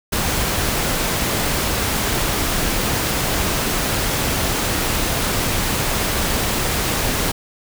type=noise; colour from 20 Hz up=pink; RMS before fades=-20 dBFS; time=0.12-7.32 s; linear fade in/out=10 ms; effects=none